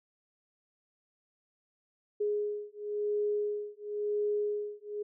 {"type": "beating tone pair", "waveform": "sine", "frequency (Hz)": [415.7, 416.66], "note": ["G#4", "G#4"], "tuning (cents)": [2, 6], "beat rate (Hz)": 0.96, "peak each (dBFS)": [-33, -33], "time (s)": [2.2, 5.03], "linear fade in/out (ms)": 10, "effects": []}